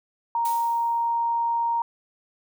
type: tone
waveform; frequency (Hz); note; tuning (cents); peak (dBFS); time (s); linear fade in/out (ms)
sine; 932.3; A#5; 0; -21; 0.35-1.82; 2
type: noise with exponential decay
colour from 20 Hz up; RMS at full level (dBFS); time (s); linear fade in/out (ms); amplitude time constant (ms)
blue; -34; 0.45-1.19; 1; 160
effects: none